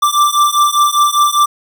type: beating tone pair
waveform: square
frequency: 1174.7 / 1179.7 Hz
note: D6 / D6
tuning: 0 / +7 cents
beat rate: 5 Hz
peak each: -13 dBFS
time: 0.02-1.46 s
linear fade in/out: 10 ms
effects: none